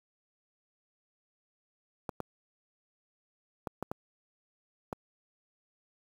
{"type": "clicks", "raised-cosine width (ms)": 1, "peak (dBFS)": -20, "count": 6, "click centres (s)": [2.092, 2.203, 3.672, 3.826, 3.915, 4.928], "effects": ["high-pass 80 Hz 12 dB/octave", "8-bit"]}